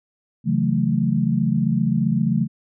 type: chord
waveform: sine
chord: F# minor seventh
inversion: second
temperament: equal with one note detuned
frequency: 137.08 / 164.81 / 185 / 220 Hz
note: C#3 / E3 / F#3 / A3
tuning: -19 / 0 / 0 / 0 cents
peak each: -23 / -23 / -23 / -21 dBFS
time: 0.44-2.48 s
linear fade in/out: 50 ms
effects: none